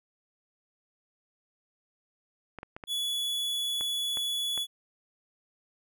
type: clicks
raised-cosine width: 0.5 ms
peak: -25 dBFS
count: 7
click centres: 2.587 / 2.631 / 2.765 / 2.838 / 3.81 / 4.172 / 4.577 s
type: tone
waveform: 45% pulse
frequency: 3407 Hz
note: G#7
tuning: 44 cents sharp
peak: -29 dBFS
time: 2.87-4.67 s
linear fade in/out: 50 ms
effects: none